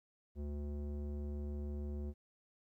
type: tone with low-pass filter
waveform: square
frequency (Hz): 72.8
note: D2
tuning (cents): -15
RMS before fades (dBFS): -41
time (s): 0.35-2.14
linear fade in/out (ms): 50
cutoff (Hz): 390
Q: 1.3
effects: 13-bit